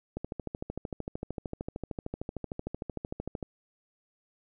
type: click train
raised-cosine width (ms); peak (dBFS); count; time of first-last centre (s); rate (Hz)
2; -21; 44; 0.17-3.428; 13.2
effects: none